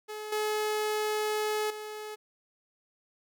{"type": "tone with level steps", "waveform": "sawtooth", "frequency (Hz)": 426.2, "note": "G#4", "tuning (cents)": 45, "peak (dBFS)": [-33, -24, -34], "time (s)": [0.08, 2.16], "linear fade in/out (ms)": 20, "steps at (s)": [0.32, 1.7], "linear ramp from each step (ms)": 5, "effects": []}